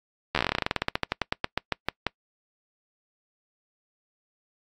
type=slowing click train; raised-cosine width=0.3 ms; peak=-7 dBFS; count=28; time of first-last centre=0.35-2.067 s; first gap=12 ms; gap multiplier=1.11; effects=noise-tail reverb RT60 0.1 s tail -25 dB re dry + AAC 64 kbps